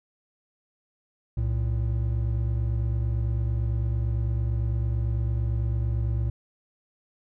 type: tone pair together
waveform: triangle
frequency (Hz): 64.47 / 113.4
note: C2 / A#2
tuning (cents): -25 / -47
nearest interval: minor seventh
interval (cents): 978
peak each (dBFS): -24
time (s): 1.37-6.3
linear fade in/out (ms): 5
effects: none